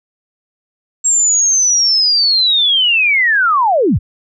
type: linear sweep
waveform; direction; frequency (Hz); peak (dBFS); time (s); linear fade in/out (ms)
sine; down; 7570 to 46.25; -9; 1.04-3.99; 20
effects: none